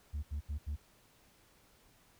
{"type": "tone bursts", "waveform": "sine", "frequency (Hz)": 73.42, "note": "D2", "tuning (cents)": 0, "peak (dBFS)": -32, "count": 4, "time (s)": [0.13, 0.764], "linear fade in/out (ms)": 20, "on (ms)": 100, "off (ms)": 78, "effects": ["tanh soft clip ceiling -34 dBFS", "pink hiss -66 dBFS RMS until 2.19 s"]}